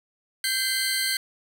25% pulse tone cluster, 1569 / 2053 / 4167 / 4502 Hz, G6 / C7 / C8 / C#8, +1 / -33 / -8 / +26 cents, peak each -25 dBFS, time 0.44-1.17 s, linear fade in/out 2 ms, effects none

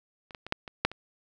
clicks, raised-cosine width 0.3 ms, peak -30 / -24 / -24 / -10 / -24 / -6 / -25 dBFS, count 7, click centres 0.308 / 0.348 / 0.466 / 0.524 / 0.678 / 0.85 / 0.916 s, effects none

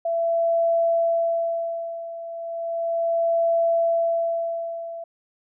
sine tone with tremolo, 670 Hz, E5, 28 cents sharp, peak -17 dBFS, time 0.05-5.04 s, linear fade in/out 5 ms, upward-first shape sine, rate 0.35 Hz, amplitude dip 80%, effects none

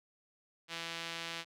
sawtooth tone with band-pass filter, 166.8 Hz, E3, 21 cents sharp, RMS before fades -42 dBFS, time 0.68-1.45 s, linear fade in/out 50 ms, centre 3200 Hz, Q 1.2, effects none

